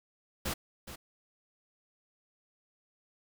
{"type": "noise with echo", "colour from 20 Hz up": "pink", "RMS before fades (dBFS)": -34, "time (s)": [0.45, 0.54], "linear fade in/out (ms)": 10, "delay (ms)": 420, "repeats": 1, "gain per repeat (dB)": -11, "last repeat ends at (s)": 0.96, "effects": []}